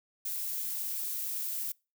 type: noise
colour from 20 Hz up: violet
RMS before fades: -35 dBFS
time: 0.25-1.72 s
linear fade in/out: 5 ms
effects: noise-tail reverb RT60 0.3 s tail -26 dB re dry